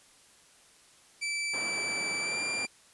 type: tone with pitch glide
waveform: sawtooth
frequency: 2323 to 2372 Hz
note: D7 to D7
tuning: -20 to +17 cents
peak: -27 dBFS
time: 1.21-2.67 s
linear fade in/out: 20 ms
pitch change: +37 cents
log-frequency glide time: 2.2-2.41 s
type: band-pass noise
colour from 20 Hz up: pink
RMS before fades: -42 dBFS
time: 1.53-2.66 s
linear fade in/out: 10 ms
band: 270 to 1800 Hz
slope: 12 dB/octave
effects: white hiss -59 dBFS RMS until 2.93 s + resampled to 24000 Hz